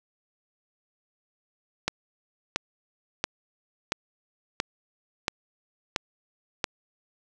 click train, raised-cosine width 0.2 ms, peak -7 dBFS, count 8, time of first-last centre 1.88-6.642 s, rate 1.47 Hz, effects none

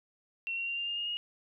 sine tone with pitch steps, 2722 / 2746 / 2770 / 2794 / 2818 / 2843 / 2867 Hz, F7 / F7 / F7 / F7 / F7 / F7 / F7, -45 / -30 / -15 / 0 / +15 / +30 / +45 cents, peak -32 dBFS, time 0.47-1.17 s, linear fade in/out 0 ms, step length 100 ms, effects none

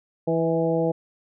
harmonic tone with a mistuned harmonic, 164.81 Hz, E3, in tune, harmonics 1 / 2 / 3 / 4 / 5, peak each -26 / -26 / -23 / -28 / -33 dBFS, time 0.27-0.92 s, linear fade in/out 10 ms, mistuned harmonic 4, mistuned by -22 cents, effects none

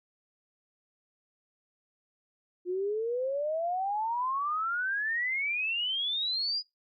sine exponential sweep, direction up, 350.5 to 4978 Hz, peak -28 dBFS, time 2.65-6.63 s, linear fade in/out 50 ms, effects noise-tail reverb RT60 0.2 s tail -24 dB re dry + Opus 48 kbps

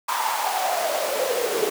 pink noise with high-pass filter sweep, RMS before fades -24 dBFS, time 0.08-1.7 s, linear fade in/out 10 ms, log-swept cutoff 1000 to 410 Hz, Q 7.4, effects none

